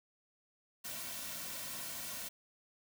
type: noise with comb filter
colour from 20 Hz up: white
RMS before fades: -43 dBFS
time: 0.84-2.29 s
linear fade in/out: 10 ms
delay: 2.4 ms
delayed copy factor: -0.6
effects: none